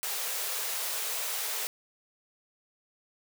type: high-pass noise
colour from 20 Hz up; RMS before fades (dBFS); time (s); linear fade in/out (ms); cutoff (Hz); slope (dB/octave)
white; -33; 0.03-1.67; 0; 400; 96
effects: none